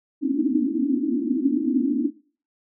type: band-pass noise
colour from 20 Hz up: pink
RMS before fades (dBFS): -22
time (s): 0.21-2.11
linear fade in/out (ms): 50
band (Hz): 240 to 320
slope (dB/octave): 96
effects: noise-tail reverb RT60 0.4 s tail -19 dB re dry